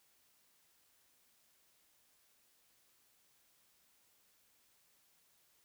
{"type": "silence", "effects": ["white hiss -72 dBFS RMS until 5.64 s"]}